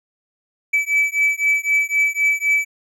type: beating tone pair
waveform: triangle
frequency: 2300 / 2303.9 Hz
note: D7 / D7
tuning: -37 / -34 cents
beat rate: 3.9 Hz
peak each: -17 dBFS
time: 0.73-2.65 s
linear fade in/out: 10 ms
effects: none